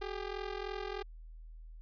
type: ring-modulated tone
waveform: sawtooth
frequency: 400 Hz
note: G4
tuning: 35 cents sharp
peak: -31 dBFS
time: 0.01-1.03 s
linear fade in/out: 10 ms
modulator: 21.6 Hz
effects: added 40 Hz sine -47 dBFS peak until 1.81 s + resampled to 11025 Hz